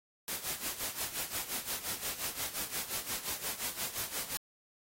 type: noise with tremolo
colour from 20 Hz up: white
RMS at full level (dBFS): -35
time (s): 0.28-4.37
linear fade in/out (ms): 0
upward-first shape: sine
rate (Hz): 5.7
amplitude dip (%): 75
effects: AAC 48 kbps